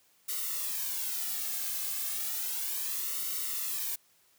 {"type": "noise with flanger", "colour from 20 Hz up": "blue", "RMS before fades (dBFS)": -34, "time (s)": [0.28, 3.96], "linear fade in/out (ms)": 10, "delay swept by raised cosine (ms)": [1.2, 2.13], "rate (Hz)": 0.33, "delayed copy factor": -0.75, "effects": ["white hiss -66 dBFS RMS until 4.38 s", "high-pass 60 Hz 12 dB/octave"]}